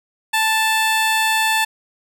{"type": "tone", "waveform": "15% pulse", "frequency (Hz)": 880, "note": "A5", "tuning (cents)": 0, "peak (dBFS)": -9, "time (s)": [0.33, 1.65], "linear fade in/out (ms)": 10, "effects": []}